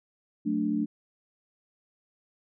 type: chord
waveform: sine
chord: D major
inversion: first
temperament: equal with one note detuned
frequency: 182.87 / 220 / 293.7 Hz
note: F#3 / A3 / D4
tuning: -20 / 0 / 0 cents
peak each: -34 / -28 / -28 dBFS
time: 0.45-0.86 s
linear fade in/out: 20 ms
effects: none